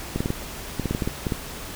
clicks, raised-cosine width 3 ms, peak -11 dBFS, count 12, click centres 0.16 / 0.205 / 0.259 / 0.304 / 0.797 / 0.857 / 0.91 / 0.949 / 1.022 / 1.075 / 1.268 / 1.322 s, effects added 60 Hz sine -46 dBFS peak until 1.75 s + pink hiss -36 dBFS RMS until 1.75 s

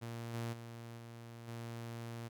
sawtooth tone with level steps, 116.54 Hz, A#2, in tune, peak -38 / -34 / -43 / -45 / -39 dBFS, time 0.01-2.29 s, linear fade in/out 20 ms, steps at 0.33 / 0.52 / 0.97 / 1.47 s, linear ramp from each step 20 ms, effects none

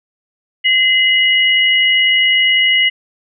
sine tone pair together, 2049 / 2907 Hz, C7 / F#7, -37 / -31 cents, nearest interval tritone, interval 606 cents, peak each -12 dBFS, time 0.64-2.9 s, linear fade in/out 20 ms, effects none

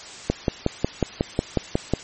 click train, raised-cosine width 2 ms, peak -5 dBFS, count 10, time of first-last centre 0.3-1.936 s, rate 5.5 Hz, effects white hiss -39 dBFS RMS until 2.03 s + MP3 32 kbps

